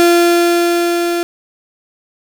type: tone with level ramp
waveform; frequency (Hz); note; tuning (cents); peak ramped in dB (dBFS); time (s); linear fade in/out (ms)
35% pulse; 344.6; F4; -23; -5 to -13; 0-1.23; 0
effects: 7-bit